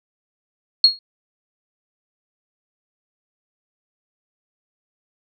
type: tone with exponential decay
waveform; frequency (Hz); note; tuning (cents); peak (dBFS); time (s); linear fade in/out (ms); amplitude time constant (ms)
sine; 4300; C8; +47; -4; 0.84-0.99; 2; 31
effects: none